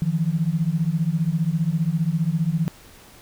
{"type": "beating tone pair", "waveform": "sine", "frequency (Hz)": [155.56, 170.56], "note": ["D#3", "F3"], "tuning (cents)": [0, -41], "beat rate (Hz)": 15, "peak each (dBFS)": -22, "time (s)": [0.02, 2.68], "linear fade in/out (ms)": 0, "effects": ["pink hiss -48 dBFS RMS until 3.21 s"]}